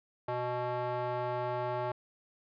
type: tone with band-pass filter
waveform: square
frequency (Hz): 123.47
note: B2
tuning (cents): 0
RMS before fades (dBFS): -34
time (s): 0.28-1.92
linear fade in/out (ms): 5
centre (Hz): 770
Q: 1.9
effects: resampled to 11025 Hz